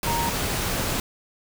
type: tone in noise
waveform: sine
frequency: 932.3 Hz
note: A#5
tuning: in tune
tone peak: -25 dBFS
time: 0.07-0.29 s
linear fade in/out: 2 ms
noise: pink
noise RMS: -26 dBFS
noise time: 0.03-1 s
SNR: -2 dB
effects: none